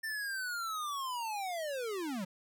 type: linear sweep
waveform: square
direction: down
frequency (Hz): 1800 to 174.61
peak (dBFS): -36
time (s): 0.03-2.25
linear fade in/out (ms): 10
effects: none